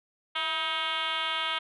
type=tone with frequency modulation; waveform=sine; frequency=2200 Hz; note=C#7; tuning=14 cents flat; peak=-26 dBFS; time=0.35-1.59 s; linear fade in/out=10 ms; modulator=309 Hz; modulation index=4.3; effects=tanh soft clip ceiling -23 dBFS + high-pass 400 Hz 12 dB/octave